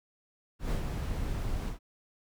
brown noise with ADSR envelope, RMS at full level -29 dBFS, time 0.59-1.79 s, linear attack 120 ms, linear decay 100 ms, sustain -4 dB, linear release 110 ms, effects none

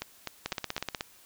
two click trains, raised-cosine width 0.2 ms, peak -14 / -16 dBFS, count 10 / 4, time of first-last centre 0.46-1.009 / 0.02-0.779 s, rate 16.4 / 3.95 Hz, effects white hiss -57 dBFS RMS until 1.25 s

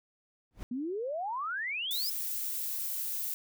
brown noise with exponential growth, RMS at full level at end -36 dBFS, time 0.51-0.63 s, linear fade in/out 0 ms, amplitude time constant 24 ms
sine exponential sweep, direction up, 234.3 to 5300 Hz, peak -32 dBFS, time 0.71-2.1 s, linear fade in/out 5 ms
violet noise, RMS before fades -35 dBFS, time 1.91-3.34 s, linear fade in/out 0 ms
effects none

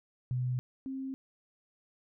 sine tone pair in turn, 125.7 / 266.3 Hz, B2 / C4, +31 / +31 cents, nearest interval octave + minor second, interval 1300 cents, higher second, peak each -29 / -35 dBFS, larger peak first, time 0.31-0.59 / 0.86-1.14 s, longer neither, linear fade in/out 0 ms, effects none

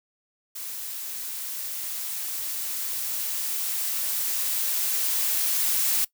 blue noise with level ramp, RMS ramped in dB -35 to -23 dBFS, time 0.55-6.05 s, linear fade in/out 10 ms, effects noise-tail reverb RT60 0.1 s tail -20 dB re dry

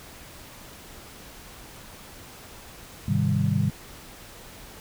sine chord, Ab major seventh, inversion none, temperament equal with one note detuned, 103.83 / 130.81 / 155.56 / 197.25 Hz, Ab2 / C3 / Eb3 / G3, 0 / 0 / 0 / +11 cents, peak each -26 dBFS, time 3.08-3.7 s, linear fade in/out 5 ms, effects pink hiss -45 dBFS RMS until 4.8 s

